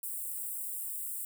white high-pass noise, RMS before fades -38 dBFS, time 0.03-1.25 s, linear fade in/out 2 ms, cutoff 7800 Hz, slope 96 dB/octave, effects none

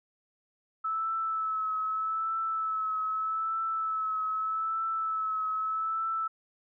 sine tone with vibrato, 1305 Hz, E6, 18 cents flat, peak -28 dBFS, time 0.84-6.28 s, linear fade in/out 10 ms, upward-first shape triangle, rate 0.81 Hz, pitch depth 31 cents each way, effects none

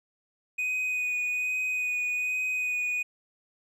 triangle tone with vibrato, 2489 Hz, D#7, in tune, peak -25 dBFS, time 0.58-3.03 s, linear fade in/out 10 ms, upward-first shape sine, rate 1.2 Hz, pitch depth 14 cents each way, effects none

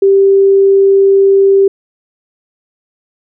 sine tone, 392 Hz, G4, in tune, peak -4 dBFS, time 0.02-1.68 s, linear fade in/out 5 ms, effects none

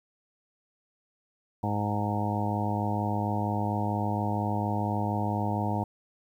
harmonic tone with a mistuned harmonic, 104.3 Hz, G#2, 8 cents sharp, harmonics 1 / 2 / 3 / 4 / 5 / 6 / 7 / 8 / 9, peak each -30 / -32 / -36 / -42 / -40 / -40 / -35 / -37 / -35 dBFS, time 1.63-5.84 s, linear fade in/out 5 ms, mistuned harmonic 9, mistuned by -33 cents, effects 10-bit

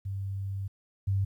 sine tone pair in turn, 97.8 / 97.8 Hz, G2 / G2, -4 / -4 cents, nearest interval unison, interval 0 cents, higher neither, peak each -31 / -24 dBFS, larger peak second, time 0.05-0.68 / 1.07-1.25 s, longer first, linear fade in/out 10 ms, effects 11-bit

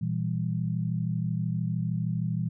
sine chord, E diminished, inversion second, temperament just, 118.67 / 164.81 / 197.78 Hz, Bb2 / E3 / G3, +31 / 0 / +16 cents, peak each -30 / -29 / -34 dBFS, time 0.01-2.49 s, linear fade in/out 10 ms, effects none

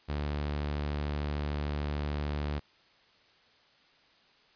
sawtooth tone, 73.42 Hz, D2, in tune, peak -27 dBFS, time 0.08-2.6 s, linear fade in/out 20 ms, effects white hiss -63 dBFS RMS until 4.55 s + resampled to 11025 Hz

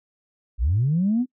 sine linear sweep, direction up, 47.45 to 259.9 Hz, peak -17 dBFS, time 0.58-1.26 s, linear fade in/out 50 ms, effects noise-tail reverb RT60 0.1 s tail -22 dB re dry + tanh soft clip ceiling -13 dBFS

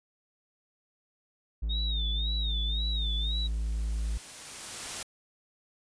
triangle tone, 55 Hz, A1, in tune, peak -26 dBFS, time 1.62-4.18 s, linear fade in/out 10 ms
sine tone with vibrato, 3684 Hz, A#7, 21 cents flat, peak -32 dBFS, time 1.69-3.48 s, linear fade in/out 20 ms, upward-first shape sine, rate 1.9 Hz, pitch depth 110 cents each way
white noise with exponential growth, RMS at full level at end -35 dBFS, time 2.04-5.03 s, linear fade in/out 5 ms, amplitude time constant 650 ms
effects resampled to 22050 Hz

